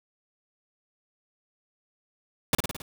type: noise with echo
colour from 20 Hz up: pink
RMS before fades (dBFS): -21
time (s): 2.53-2.55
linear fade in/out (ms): 2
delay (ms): 54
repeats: 5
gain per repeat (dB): -4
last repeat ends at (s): 2.82
effects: none